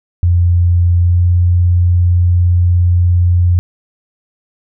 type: tone with pitch glide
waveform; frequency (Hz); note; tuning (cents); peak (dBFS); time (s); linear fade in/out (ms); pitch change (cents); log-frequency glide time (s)
sine; 87.31 to 88.27; F2 to F2; 0 to +19; -7; 0.23-3.59; 0; +19; 1.01-1.22
effects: none